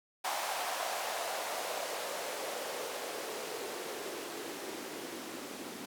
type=noise with band-pass filter sweep; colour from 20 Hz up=blue; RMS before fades=-39 dBFS; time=0.24-5.86 s; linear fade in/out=10 ms; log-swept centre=790 to 270 Hz; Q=2.6; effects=none